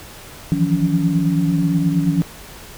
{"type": "tone cluster", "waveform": "sine", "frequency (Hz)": [159.2, 168.7, 177.7, 282.7], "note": ["D#3", "E3", "F3", "C#4"], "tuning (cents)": [40, 40, 30, 34], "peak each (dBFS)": -20, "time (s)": [0.52, 2.22], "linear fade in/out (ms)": 0, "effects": ["pink hiss -38 dBFS RMS until 2.77 s"]}